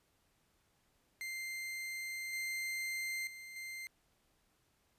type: tone with level steps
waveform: 40% pulse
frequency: 2091 Hz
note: C7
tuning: 2 cents flat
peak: -39 / -36 / -47 / -42 dBFS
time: 1.21-3.87 s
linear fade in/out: 0 ms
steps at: 2.33 / 3.27 / 3.56 s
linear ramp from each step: 2 ms
effects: pink hiss -75 dBFS RMS until 4.98 s + resampled to 32000 Hz